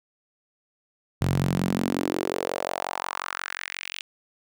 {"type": "tone with high-pass filter sweep", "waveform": "sawtooth", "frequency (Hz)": 45.57, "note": "F#1", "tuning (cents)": -26, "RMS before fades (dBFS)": -28, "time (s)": [1.21, 4.01], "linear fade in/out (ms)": 0, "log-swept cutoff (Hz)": [110, 2900], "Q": 3, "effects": []}